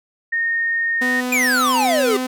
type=tone; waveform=sine; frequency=1843 Hz; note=A#6; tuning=20 cents flat; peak=-17 dBFS; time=0.32-1.21 s; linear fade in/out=10 ms
type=tone with pitch glide; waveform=sawtooth; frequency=250 to 255.5 Hz; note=B3 to C4; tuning=+21 to -41 cents; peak=-17 dBFS; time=1.01-2.27 s; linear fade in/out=10 ms; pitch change=+38 cents; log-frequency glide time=1.24-1.82 s
type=exponential sweep; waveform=square; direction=down; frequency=2489 to 389.9 Hz; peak=-16 dBFS; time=1.32-2.17 s; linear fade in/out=5 ms
effects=none